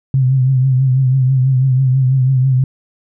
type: tone with vibrato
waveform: sine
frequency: 130.81 Hz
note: C3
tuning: in tune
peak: -9 dBFS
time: 0.14-2.64 s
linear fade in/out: 2 ms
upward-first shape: triangle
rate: 6.1 Hz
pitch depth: 68 cents each way
effects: none